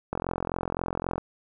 click train, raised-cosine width 1 ms, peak -14 dBFS, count 47, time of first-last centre 0.13-1.18 s, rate 43.8 Hz, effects none

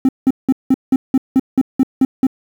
triangle tone bursts, 263.1 Hz, C4, 10 cents sharp, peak -5 dBFS, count 11, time 0.05-2.268 s, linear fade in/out 2 ms, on 38 ms, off 180 ms, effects tanh soft clip ceiling -2 dBFS + 7-bit

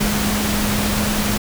sine tone in noise, 207.7 Hz, G#3, in tune, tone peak -21 dBFS, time 0-1.38 s, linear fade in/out 10 ms, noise pink, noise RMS -21 dBFS, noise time 0-1.38 s, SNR -3 dB, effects none

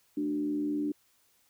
sine tone with frequency modulation, 295.9 Hz, D4, 13 cents sharp, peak -28 dBFS, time 0.17-0.92 s, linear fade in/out 5 ms, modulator 79.2 Hz, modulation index 0.52, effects white hiss -68 dBFS RMS until 1.49 s

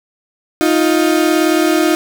35% pulse tone pair together, 313.2 / 351.6 Hz, D#4 / F4, +11 / +12 cents, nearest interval major second, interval 201 cents, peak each -11 / -13 dBFS, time 0.61-1.95 s, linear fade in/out 0 ms, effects none

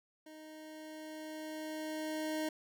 25% pulse tone with level ramp, 311.1 Hz, D#4, in tune, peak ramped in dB -47 to -30 dBFS, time 0.26-2.49 s, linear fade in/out 5 ms, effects none

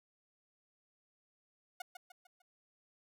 sawtooth tone with echo, 725 Hz, F#5, 35 cents flat, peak -36 dBFS, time 1.8-1.82 s, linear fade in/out 5 ms, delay 150 ms, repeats 4, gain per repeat -7 dB, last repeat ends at 2.42 s, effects none

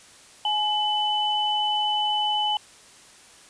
sine tone pair together, 843 / 3004 Hz, G#5 / F#7, +26 / +26 cents, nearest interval octave + minor seventh, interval 2200 cents, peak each -24 / -24 dBFS, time 0.45-2.57 s, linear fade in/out 2 ms, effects white hiss -50 dBFS RMS until 3.49 s + resampled to 22050 Hz

